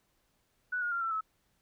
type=tone with pitch steps; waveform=sine; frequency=1480 / 1432.1 / 1385.7 / 1340.8 / 1297.4 Hz; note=F#6 / F6 / F6 / E6 / E6; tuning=0 / +43 / -14 / +29 / -28 cents; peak=-30 dBFS; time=0.72-1.21 s; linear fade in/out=10 ms; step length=98 ms; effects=pink hiss -74 dBFS RMS until 1.61 s